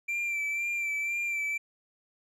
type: tone with vibrato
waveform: triangle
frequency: 2351 Hz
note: D7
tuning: 1 cent sharp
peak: -27 dBFS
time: 0.08-1.58 s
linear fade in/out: 10 ms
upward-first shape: sine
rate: 2 Hz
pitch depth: 32 cents each way
effects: resampled to 32000 Hz